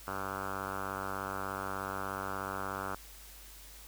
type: tone with low-pass filter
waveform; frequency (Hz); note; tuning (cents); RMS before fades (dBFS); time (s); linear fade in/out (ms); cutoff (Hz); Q
5% pulse; 96.7; G2; -23; -38; 0.07-2.95; 5; 1400; 4.7
effects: added 50 Hz sine -53 dBFS peak until 3.87 s + white hiss -53 dBFS RMS until 3.87 s